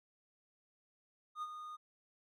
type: tone with ADSR envelope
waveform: triangle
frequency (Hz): 1229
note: D#6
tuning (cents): -22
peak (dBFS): -35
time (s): 1.35-1.77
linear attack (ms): 72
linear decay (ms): 43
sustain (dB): -8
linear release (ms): 20
effects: none

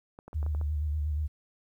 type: clicks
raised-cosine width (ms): 1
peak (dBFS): -31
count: 7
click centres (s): 0.189 / 0.28 / 0.331 / 0.429 / 0.464 / 0.549 / 0.613
type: tone with vibrato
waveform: sine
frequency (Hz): 75.2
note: D2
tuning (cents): +42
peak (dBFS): -27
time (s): 0.34-1.28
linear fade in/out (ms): 20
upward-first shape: square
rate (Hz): 8.4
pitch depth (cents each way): 45
effects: 11-bit

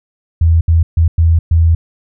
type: tone bursts at uneven times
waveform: sine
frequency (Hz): 82.41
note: E2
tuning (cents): 0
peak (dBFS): -6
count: 5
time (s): 0.41-0.61 / 0.68-0.83 / 0.97-1.08 / 1.18-1.39 / 1.51-1.75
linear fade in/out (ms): 5
effects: none

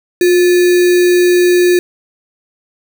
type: tone with sample-and-hold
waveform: sine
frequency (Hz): 356.3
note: F4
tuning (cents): +35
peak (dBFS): -6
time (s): 0.21-1.79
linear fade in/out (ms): 2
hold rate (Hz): 2100
effects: none

